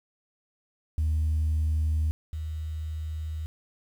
sine tone pair in turn, 77.78 / 78.46 Hz, D#2 / D#2, 0 / +15 cents, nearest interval unison, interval 15 cents, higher second, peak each -21 / -30 dBFS, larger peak first, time 0.98-2.11 / 2.33-3.46 s, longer neither, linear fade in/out 0 ms, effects tanh soft clip ceiling -20 dBFS + 9-bit

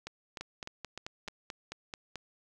two click trains, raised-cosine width 0.2 ms, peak -23 / -22 dBFS, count 5 / 9, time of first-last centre 0.07-1.278 / 0.41-2.157 s, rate 3.31 / 4.58 Hz, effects none

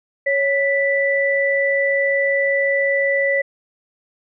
sine tone pair together, 554.4 / 1975.5 Hz, C#5 / B6, 0 / 0 cents, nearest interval octave + minor seventh, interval 2200 cents, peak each -18 dBFS, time 0.26-3.42 s, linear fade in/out 10 ms, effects none

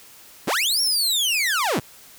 sawtooth linear two-way sweep, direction up then down, 82.41 to 5588 to 82.41 Hz, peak -16 dBFS, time 0.47-1.8 s, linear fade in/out 10 ms, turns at 0.81 s, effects white hiss -47 dBFS RMS until 2.18 s

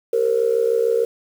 sine tone with amplitude modulation, 462.4 Hz, A#4, 14 cents flat, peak -11 dBFS, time 0.13-1.05 s, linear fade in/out 5 ms, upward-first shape sine, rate 66.6 Hz, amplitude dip 85%, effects tanh soft clip ceiling -7 dBFS + 7-bit

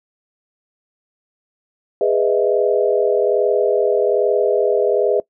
sine chord, E major seventh, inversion first, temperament just, 412 / 494.4 / 618.1 / 659.3 Hz, G#4 / B4 / D#5 / E5, -14 / +2 / -12 / 0 cents, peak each -17 / -18 / -20 / -22 dBFS, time 2.01-5.2 s, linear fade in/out 2 ms, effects noise-tail reverb RT60 0.1 s tail -21 dB re dry

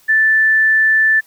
sine tone, 1760 Hz, A6, in tune, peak -9 dBFS, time 0.08-1.21 s, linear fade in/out 20 ms, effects white hiss -51 dBFS RMS until 1.26 s

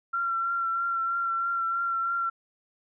sine tone with vibrato, 1365 Hz, F6, 40 cents flat, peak -25 dBFS, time 0.13-2.3 s, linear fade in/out 10 ms, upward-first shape triangle, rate 3.1 Hz, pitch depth 24 cents each way, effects none

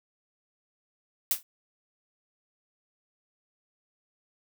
blue noise with exponential decay, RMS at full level -21 dBFS, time 1.31-1.43 s, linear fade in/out 1 ms, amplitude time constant 25 ms, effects none

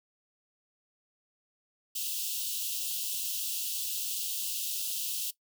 white high-pass noise, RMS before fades -34 dBFS, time 1.95-5.31 s, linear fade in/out 10 ms, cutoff 2700 Hz, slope 96 dB/octave, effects noise-tail reverb RT60 0.1 s tail -18 dB re dry

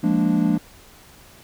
triangle chord, Bb dominant seventh, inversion second, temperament equal, 174.61 / 207.7 / 233.1 / 293.7 Hz, F3 / Ab3 / Bb3 / D4, 0 / 0 / 0 / 0 cents, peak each -20 dBFS, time 0.03-0.58 s, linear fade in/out 10 ms, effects pink hiss -48 dBFS RMS until 1.43 s

